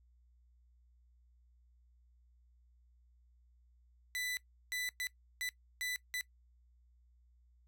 sawtooth tone bursts at uneven times, 1991 Hz, B6, 14 cents sharp, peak -33 dBFS, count 6, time 4.15-4.37 / 4.72-4.89 / 5-5.07 / 5.41-5.49 / 5.81-5.96 / 6.14-6.21 s, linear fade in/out 0 ms, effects noise-tail reverb RT60 0.1 s tail -18 dB re dry + added 60 Hz sine -64 dBFS peak until 7.67 s

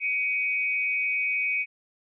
sine tone pair together, 2255 / 2502 Hz, C#7 / D#7, +29 / +9 cents, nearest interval major second, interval 180 cents, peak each -26 / -27 dBFS, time 0-1.66 s, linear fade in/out 50 ms, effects none

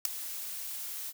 blue noise with ADSR envelope, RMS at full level -20 dBFS, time 0.05-1.13 s, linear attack 4 ms, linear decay 3 ms, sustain -19 dB, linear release 38 ms, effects none

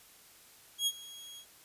sawtooth tone with ADSR envelope, 3298 Hz, G#7, 13 cents flat, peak -23 dBFS, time 0.78-1.46 s, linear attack 87 ms, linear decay 49 ms, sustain -20 dB, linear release 77 ms, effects white hiss -58 dBFS RMS until 1.64 s + resampled to 32000 Hz

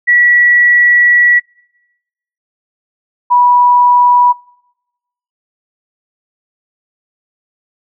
sine tone pair in turn, 1939 / 977.7 Hz, B6 / B5, -32 / -18 cents, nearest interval octave, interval 1186 cents, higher first, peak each -5 dBFS, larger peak neither, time 0.07-1.4 / 3.3-4.33 s, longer first, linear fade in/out 20 ms, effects noise-tail reverb RT60 1.0 s tail -26 dB re dry

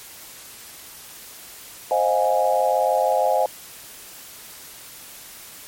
sine chord, F minor seventh, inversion second, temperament equal with one note detuned, 523.3 / 622.3 / 708.6 / 830.6 Hz, C5 / Eb5 / F5 / Ab5, 0 / 0 / +25 / 0 cents, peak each -22 dBFS, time 1.91-3.46 s, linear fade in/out 2 ms, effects white hiss -41 dBFS RMS until 5.67 s + MP3 64 kbps

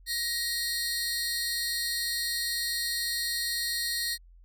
sawtooth tone cluster, 1884 / 4254 / 4701 Hz, A#6 / C8 / D8, +18 / +28 / +1 cents, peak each -30 / -28 / -36 dBFS, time 0.06-4.18 s, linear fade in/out 50 ms, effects added 43 Hz sine -51 dBFS peak until 4.44 s

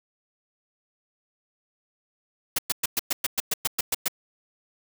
white noise bursts, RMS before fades -24 dBFS, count 12, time 2.56-4.082 s, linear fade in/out 5 ms, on 26 ms, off 110 ms, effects none

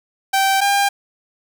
sawtooth tone pair in turn, 778 / 800.8 Hz, G5 / G5, -13 / +37 cents, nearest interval minor second, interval 50 cents, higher second, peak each -10 dBFS, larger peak neither, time 0.33-0.61 / 0.61-0.89 s, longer neither, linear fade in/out 10 ms, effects none

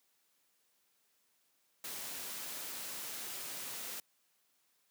white noise, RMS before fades -43 dBFS, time 1.84-4 s, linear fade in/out 2 ms, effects white hiss -75 dBFS RMS until 4.9 s + high-pass 150 Hz 12 dB/octave

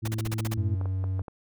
harmonic tone, 110 Hz, A2, in tune, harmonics 1 / 2 / 3, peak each -28 / -39 / -39 dBFS, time 0.02-0.76 s, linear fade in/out 20 ms
pink noise bursts, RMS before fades -34 dBFS, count 8, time 0.05-0.541 s, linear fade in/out 5 ms, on 29 ms, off 37 ms
triangle tone, 94.3 Hz, F#2, 33 cents sharp, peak -24 dBFS, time 0.57-1.22 s, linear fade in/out 5 ms
clicks, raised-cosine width 1 ms, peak -25 dBFS, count 5, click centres 0.813 / 0.857 / 1.041 / 1.194 / 1.282 s
effects none

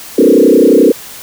sine tone with frequency modulation, 370.3 Hz, F#4, 1 cent sharp, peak -3 dBFS, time 0.18-0.92 s, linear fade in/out 5 ms, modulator 31.4 Hz, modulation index 3.9, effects white hiss -30 dBFS RMS until 1.22 s

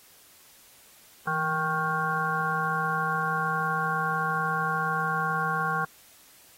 harmonic tone with a mistuned harmonic, 156.6 Hz, D#3, 11 cents sharp, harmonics 1 / 3 / 5 / 7 / 9 / 10, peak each -33 / -38 / -32 / -29 / -30 / -34 dBFS, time 1.27-5.85 s, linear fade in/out 5 ms, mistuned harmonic 1, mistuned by +75 cents, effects white hiss -55 dBFS RMS until 6.57 s + AAC 48 kbps

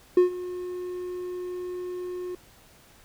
triangle tone with ADSR envelope, 360 Hz, F#4, 47 cents flat, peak -10 dBFS, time 0.17-2.35 s, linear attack 4 ms, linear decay 120 ms, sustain -19 dB, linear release 3 ms, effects tanh soft clip ceiling -7 dBFS + pink hiss -55 dBFS RMS until 3.04 s

